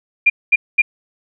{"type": "tone bursts", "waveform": "sine", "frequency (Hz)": 2400, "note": "D7", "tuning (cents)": 37, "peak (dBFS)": -7, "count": 3, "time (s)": [0.26, 0.82], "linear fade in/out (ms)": 10, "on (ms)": 40, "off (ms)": 220, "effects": []}